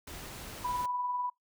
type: noise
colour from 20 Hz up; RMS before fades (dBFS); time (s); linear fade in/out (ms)
pink; -44; 0.07-0.86; 5
type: tone with tremolo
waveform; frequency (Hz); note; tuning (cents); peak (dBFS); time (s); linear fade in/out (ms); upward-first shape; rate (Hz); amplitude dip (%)
sine; 987.8; B5; 0; -29; 0.64-1.3; 10; sine; 20; 35
effects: noise-tail reverb RT60 0.2 s tail -26 dB re dry